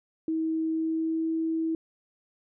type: tone with pitch glide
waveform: sine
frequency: 320.7 to 323.9 Hz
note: E4 to E4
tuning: -48 to -30 cents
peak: -25 dBFS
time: 0.28-1.75 s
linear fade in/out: 2 ms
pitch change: +18 cents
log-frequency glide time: 0.7-1.29 s
effects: none